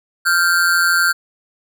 square ring-modulated tone, 1480 Hz, F#6, in tune, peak -10 dBFS, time 0.25-1.13 s, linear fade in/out 20 ms, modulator 86.3 Hz, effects none

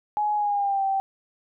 sine tone with pitch glide, 839 to 778.3 Hz, G#5 to G5, +17 to -13 cents, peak -21 dBFS, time 0.17-1 s, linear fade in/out 0 ms, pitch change -130 cents, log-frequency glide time 0.35-0.84 s, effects none

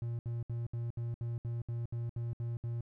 triangle tone bursts, 117.7 Hz, A#2, 17 cents sharp, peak -32 dBFS, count 12, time 0.02-2.808 s, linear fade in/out 0 ms, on 170 ms, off 68 ms, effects none

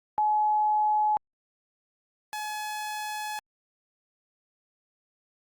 sine / sawtooth tone pair in turn, 849 / 849 Hz, G#5 / G#5, +38 / +38 cents, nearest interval unison, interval 0 cents, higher neither, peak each -21 / -28 dBFS, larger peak first, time 0.18-1.17 / 2.33-3.39 s, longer second, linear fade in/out 0 ms, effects Opus 48 kbps

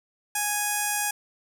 5% pulse tone with notch filter, 830.6 Hz, G#5, in tune, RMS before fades -27 dBFS, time 0.35-1.11 s, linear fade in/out 5 ms, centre 4000 Hz, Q 0.87, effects none

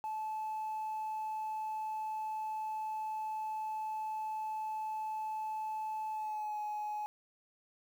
sine tone with pitch glide, 868 to 843.3 Hz, A5 to G#5, -24 to +26 cents, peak -34 dBFS, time 0.04-7.06 s, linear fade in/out 0 ms, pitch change -50 cents, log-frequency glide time 6.11-6.59 s, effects tanh soft clip ceiling -32 dBFS + 10-bit

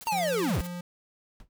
white noise with tremolo, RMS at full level -41 dBFS, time 0.01-0.67 s, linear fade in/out 0 ms, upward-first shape triangle, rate 19 Hz, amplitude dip 100%
square linear sweep, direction down, 932.3 to 42.68 Hz, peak -26 dBFS, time 0.07-0.61 s, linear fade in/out 0 ms
square tone, 176.3 Hz, F3, 17 cents sharp, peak -35 dBFS, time 0.12-0.81 s, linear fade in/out 5 ms
brown noise with exponential decay, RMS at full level -38 dBFS, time 1.4-1.49 s, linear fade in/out 1 ms, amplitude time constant 19 ms
effects none

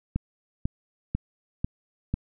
click train, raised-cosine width 5 ms, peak -13 dBFS, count 5, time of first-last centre 0.16-2.14 s, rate 2.02 Hz, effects none

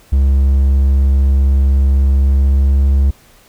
triangle tone with pitch glide, 68 to 68.67 Hz, C#2 to C#2, -33 to -16 cents, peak -6 dBFS, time 0.12-3.11 s, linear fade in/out 10 ms, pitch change +17 cents, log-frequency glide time 2.16-2.89 s, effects pink hiss -47 dBFS RMS until 3.48 s

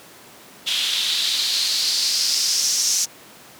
white noise with band-pass filter sweep, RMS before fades -21 dBFS, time 0.66-3.06 s, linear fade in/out 20 ms, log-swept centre 3300 to 6100 Hz, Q 3.9, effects pink hiss -44 dBFS RMS until 3.59 s + high-pass 200 Hz 12 dB/octave

